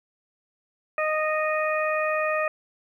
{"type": "harmonic tone", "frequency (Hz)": 619, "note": "D#5", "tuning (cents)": -9, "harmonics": [1, 2, 3, 4], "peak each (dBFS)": [-25, -28, -30, -31], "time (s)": [0.98, 2.48], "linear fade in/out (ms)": 2, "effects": ["10-bit"]}